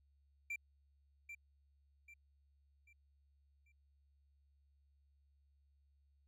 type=tone with echo; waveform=triangle; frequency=2355 Hz; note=D7; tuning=4 cents sharp; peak=-38 dBFS; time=0.5-0.56 s; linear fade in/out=5 ms; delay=790 ms; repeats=4; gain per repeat=-8 dB; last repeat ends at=3.72 s; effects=added 70 Hz sine -70 dBFS peak until 6.27 s